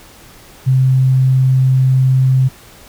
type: tone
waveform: sine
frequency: 130.81 Hz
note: C3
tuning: in tune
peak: -8 dBFS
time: 0.66-2.49 s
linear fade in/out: 20 ms
effects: pink hiss -41 dBFS RMS until 2.88 s